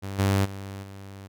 sawtooth tone with level steps, 98 Hz, G2, in tune, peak -28 / -16 / -31 / -36 dBFS, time 0.02-1.28 s, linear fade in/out 20 ms, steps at 0.18 / 0.44 / 0.82 s, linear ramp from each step 20 ms, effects none

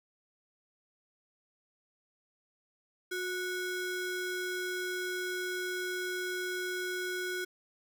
square ring-modulated tone, 918 Hz, A#5, 27 cents flat, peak -31 dBFS, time 3.11-7.45 s, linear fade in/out 10 ms, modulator 554 Hz, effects 11-bit

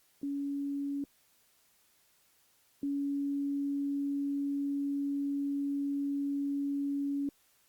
sine tone pair in turn, 281.7 / 281.7 Hz, C#4 / C#4, +28 / +28 cents, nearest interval unison, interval 0 cents, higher neither, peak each -32 / -30 dBFS, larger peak second, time 0.23-1.04 / 2.83-7.29 s, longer second, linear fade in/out 2 ms, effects white hiss -68 dBFS RMS until 7.68 s + Opus 48 kbps

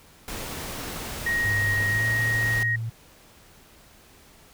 pink noise, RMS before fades -34 dBFS, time 0.28-2.63 s, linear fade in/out 0 ms
sine tone, 1879 Hz, A#6, 13 cents sharp, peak -22 dBFS, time 1.26-2.76 s, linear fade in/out 5 ms
sine tone with pitch glide, 103 to 113.63 Hz, G#2 to A#2, -14 to -44 cents, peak -27 dBFS, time 1.44-2.9 s, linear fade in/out 10 ms, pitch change +170 cents, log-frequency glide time 1.86-2.08 s
effects pink hiss -53 dBFS RMS until 4.53 s

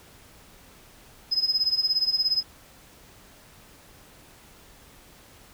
sine tone with tremolo, 5070 Hz, D#8, 32 cents sharp, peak -17 dBFS, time 1.31-2.43 s, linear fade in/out 20 ms, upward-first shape sine, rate 17 Hz, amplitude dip 85%, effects tanh soft clip ceiling -15 dBFS + pink hiss -52 dBFS RMS until 5.53 s

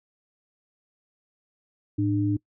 sine tone pair together, 107.97 / 300.3 Hz, A2 / D4, -32 / +39 cents, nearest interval octave + tritone, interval 1771 cents, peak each -25 / -23 dBFS, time 1.98-2.37 s, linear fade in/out 10 ms, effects noise-tail reverb RT60 0.1 s tail -22 dB re dry

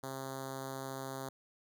5% pulse tone with notch filter, 133.9 Hz, C3, 40 cents sharp, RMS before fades -42 dBFS, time 0.03-1.29 s, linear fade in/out 5 ms, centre 2400 Hz, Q 0.62, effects none

